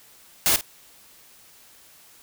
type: noise with echo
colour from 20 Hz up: white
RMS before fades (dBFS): -19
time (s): 0.46-0.56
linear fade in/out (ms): 0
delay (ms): 50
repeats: 1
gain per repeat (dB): -14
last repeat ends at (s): 0.61
effects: white hiss -52 dBFS RMS until 2.22 s